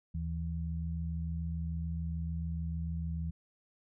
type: tone pair together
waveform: sine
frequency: 78 / 164.81 Hz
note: D#2 / E3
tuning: +5 / 0 cents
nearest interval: octave + minor second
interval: 1295 cents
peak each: -35 / -37 dBFS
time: 0.14-3.31 s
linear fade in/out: 10 ms
effects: none